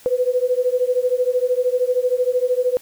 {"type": "beating tone pair", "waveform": "sine", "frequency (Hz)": [493.9, 506.9], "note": ["B4", "B4"], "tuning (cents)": [0, 45], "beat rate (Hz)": 13, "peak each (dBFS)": -19, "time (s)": [0.06, 2.77], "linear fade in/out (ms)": 0, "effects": ["white hiss -47 dBFS RMS until 2.81 s"]}